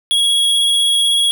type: tone with vibrato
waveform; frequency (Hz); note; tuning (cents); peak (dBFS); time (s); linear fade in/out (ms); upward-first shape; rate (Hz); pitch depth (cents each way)
square; 3322; G#7; 0; -12; 0.11-1.31; 0; sine; 16; 12
effects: none